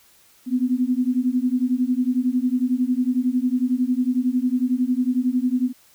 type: beating tone pair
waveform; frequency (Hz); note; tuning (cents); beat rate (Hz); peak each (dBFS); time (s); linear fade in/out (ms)
sine; 246.1 / 257.1; B3 / C4; -6 / -30; 11; -21; 0.46-5.73; 50
effects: white hiss -55 dBFS RMS until 5.94 s